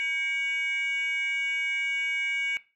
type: tone with frequency modulation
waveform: sine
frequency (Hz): 2251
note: C#7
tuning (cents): +26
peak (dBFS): -25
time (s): 0-2.57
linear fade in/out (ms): 0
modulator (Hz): 643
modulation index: 0.52
effects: noise-tail reverb RT60 0.3 s tail -17 dB re dry + tanh soft clip ceiling -23 dBFS